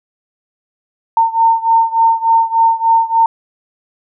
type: beating tone pair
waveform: sine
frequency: 908 / 911.4 Hz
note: A#5 / A#5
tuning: -46 / -39 cents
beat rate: 3.4 Hz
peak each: -11 / -13 dBFS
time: 1.17-3.26 s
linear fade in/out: 2 ms
effects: none